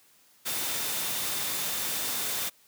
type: tone in noise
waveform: sine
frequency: 3592 Hz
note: A7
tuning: 35 cents sharp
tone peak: -42 dBFS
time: 0.45-2.5 s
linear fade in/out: 20 ms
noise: white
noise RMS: -31 dBFS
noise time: 0.45-2.5 s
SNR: -14 dB
effects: white hiss -61 dBFS RMS until 2.67 s + high-pass 100 Hz 12 dB/octave